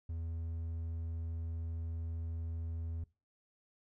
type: tone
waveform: triangle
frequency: 82.41 Hz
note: E2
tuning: in tune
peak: -35 dBFS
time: 0.09-3.04 s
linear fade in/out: 5 ms
effects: noise-tail reverb RT60 0.3 s tail -22 dB re dry